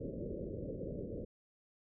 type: low-pass noise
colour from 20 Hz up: white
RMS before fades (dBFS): -42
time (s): 0-1.25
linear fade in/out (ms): 10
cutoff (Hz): 570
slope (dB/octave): 96
effects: none